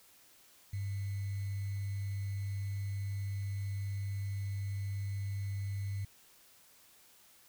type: tone with sample-and-hold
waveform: sine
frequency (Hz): 99.1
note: G2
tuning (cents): +19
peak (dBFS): -34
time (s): 0.73-6.05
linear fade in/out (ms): 5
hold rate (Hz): 2100
effects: white hiss -62 dBFS RMS until 7.48 s